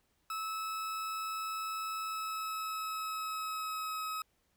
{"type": "tone with pitch glide", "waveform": "40% pulse", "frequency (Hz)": [1300, 1276.9], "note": ["E6", "D#6"], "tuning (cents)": [-24, 44], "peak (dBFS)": -35, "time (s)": [0.3, 4.22], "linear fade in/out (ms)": 2, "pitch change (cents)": -32, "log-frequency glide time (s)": [2, 4], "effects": ["pink hiss -75 dBFS RMS until 4.56 s"]}